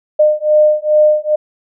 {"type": "beating tone pair", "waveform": "sine", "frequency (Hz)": [606, 608.4], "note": ["D#5", "D#5"], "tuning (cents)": [-46, -39], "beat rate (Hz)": 2.4, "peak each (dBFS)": -11, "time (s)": [0.19, 1.36], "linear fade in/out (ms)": 10, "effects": []}